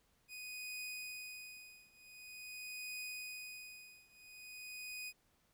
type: tone with tremolo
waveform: sawtooth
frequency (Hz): 2489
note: D#7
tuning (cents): 0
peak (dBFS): -39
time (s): 0.28-5.13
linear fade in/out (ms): 50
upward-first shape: triangle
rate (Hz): 0.46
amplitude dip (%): 95
effects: pink hiss -75 dBFS RMS until 5.53 s